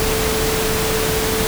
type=tone in noise; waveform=sine; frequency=440 Hz; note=A4; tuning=in tune; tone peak=-21 dBFS; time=0-1.47 s; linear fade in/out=0 ms; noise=pink; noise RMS=-20 dBFS; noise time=0-1.47 s; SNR=-4 dB; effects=none